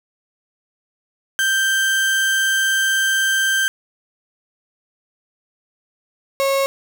35% pulse tone pair in turn, 1568 / 546.6 Hz, G6 / C#5, 0 / -24 cents, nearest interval octave + tritone, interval 1824 cents, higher first, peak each -14 dBFS, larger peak neither, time 1.39-3.68 / 6.4-6.66 s, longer first, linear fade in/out 0 ms, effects 7-bit

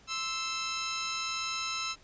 10% pulse tone pair together, 1046.5 / 1318.5 Hz, C6 / E6, 0 / 0 cents, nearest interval major third, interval 400 cents, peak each -32 / -24 dBFS, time 0.07-1.96 s, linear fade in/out 50 ms, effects pink hiss -59 dBFS RMS until 2.03 s + resampled to 16000 Hz

